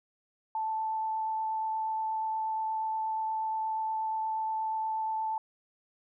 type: tone with vibrato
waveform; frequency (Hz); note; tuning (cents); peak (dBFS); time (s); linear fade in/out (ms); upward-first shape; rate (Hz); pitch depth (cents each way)
sine; 879; A5; -2; -29; 0.55-5.38; 2; triangle; 8.4; 9
effects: none